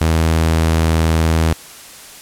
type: tone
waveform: sawtooth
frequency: 80.9 Hz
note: E2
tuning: 32 cents flat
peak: -8 dBFS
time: 0.01-1.53 s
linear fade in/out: 0 ms
effects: white hiss -37 dBFS RMS until 2.21 s + low-pass 12000 Hz 12 dB/octave